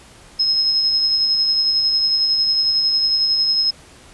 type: tone with tremolo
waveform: sine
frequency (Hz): 5150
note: E8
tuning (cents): -41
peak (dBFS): -13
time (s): 0.39-3.71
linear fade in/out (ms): 10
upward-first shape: sine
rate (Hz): 11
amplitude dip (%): 30
effects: pink hiss -45 dBFS RMS until 4.13 s + resampled to 24000 Hz